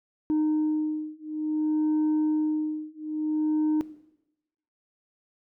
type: beating tone pair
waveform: sine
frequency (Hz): 307.3 / 307.87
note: D#4 / D#4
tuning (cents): -21 / -18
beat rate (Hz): 0.57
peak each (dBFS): -25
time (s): 0.3-3.81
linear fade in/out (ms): 0
effects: noise-tail reverb RT60 0.9 s tail -17 dB re dry + tanh soft clip ceiling -20 dBFS